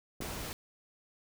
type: clicks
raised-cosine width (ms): 2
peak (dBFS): -28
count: 2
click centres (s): 0.205 / 0.223
type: noise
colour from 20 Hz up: pink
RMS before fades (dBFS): -40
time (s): 0.21-0.53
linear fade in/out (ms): 0
effects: none